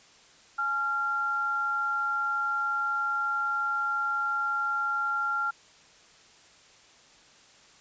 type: tone pair together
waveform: sine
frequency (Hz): 840 / 1382.8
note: G#5 / F6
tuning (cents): +19 / -18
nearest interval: major sixth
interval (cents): 863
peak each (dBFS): -36 / -26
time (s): 0.58-5.51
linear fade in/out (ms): 10
effects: white hiss -56 dBFS RMS until 7.8 s + resampled to 16000 Hz